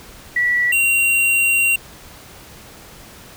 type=tone pair in turn; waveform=sine / square; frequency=1948 / 2755 Hz; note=B6 / F7; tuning=-24 / -24 cents; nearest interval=tritone; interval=600 cents; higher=second; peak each=-14 dBFS; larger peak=neither; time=0.36-0.72 / 0.72-1.76 s; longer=second; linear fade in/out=5 ms; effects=pink hiss -41 dBFS RMS until 3.36 s